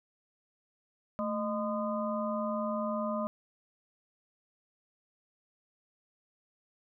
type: harmonic tone with a mistuned harmonic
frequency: 205 Hz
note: G#3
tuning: 22 cents flat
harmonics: 1 / 3 / 5 / 6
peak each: -34 / -34 / -39 / -39 dBFS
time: 1.19-3.27 s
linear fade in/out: 0 ms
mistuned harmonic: 1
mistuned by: +120 cents
effects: none